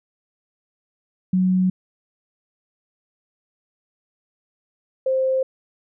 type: tone pair in turn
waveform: sine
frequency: 185 / 524.7 Hz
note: F#3 / C5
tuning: 0 / +5 cents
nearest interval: octave + tritone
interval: 1805 cents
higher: second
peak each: -15 / -17 dBFS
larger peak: first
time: 1.33-1.7 / 5.06-5.43 s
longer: neither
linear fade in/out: 5 ms
effects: none